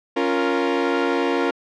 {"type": "chord", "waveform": "sawtooth", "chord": "Bb minor", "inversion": "first", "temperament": "equal", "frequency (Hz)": [277.2, 349.2, 466.2], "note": ["Db4", "F4", "Bb4"], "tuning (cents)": [0, 0, 0], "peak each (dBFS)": [-19, -19, -19], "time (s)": [0.16, 1.51], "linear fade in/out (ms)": 10, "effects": ["low-pass 3000 Hz 12 dB/octave"]}